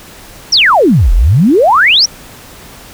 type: exponential two-way sweep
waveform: sine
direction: down then up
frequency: 5940 to 36.71 to 5940 Hz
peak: -4 dBFS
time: 0.52-2.06 s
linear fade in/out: 10 ms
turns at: 1.13 s
effects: pink hiss -34 dBFS RMS until 2.93 s